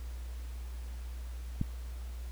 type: click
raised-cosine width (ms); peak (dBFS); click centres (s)
5; -17; 1.614
effects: added 60 Hz sine -38 dBFS peak until 2.31 s + pink hiss -56 dBFS RMS until 2.31 s